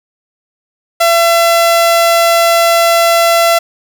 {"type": "tone", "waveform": "sawtooth", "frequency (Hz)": 675, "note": "E5", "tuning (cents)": 41, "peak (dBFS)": -3, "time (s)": [1, 3.59], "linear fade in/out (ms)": 10, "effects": []}